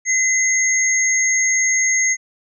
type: tone pair together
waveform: sine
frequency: 2041 / 6480 Hz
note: C7 / G#8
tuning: -44 / -43 cents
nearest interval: octave + minor sixth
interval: 2001 cents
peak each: -17 dBFS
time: 0.05-2.17 s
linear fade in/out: 50 ms
effects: none